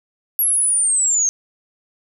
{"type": "linear sweep", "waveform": "sine", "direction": "down", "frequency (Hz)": [11510, 6320], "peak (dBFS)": -14, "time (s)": [0.39, 1.29], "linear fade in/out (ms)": 0, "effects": []}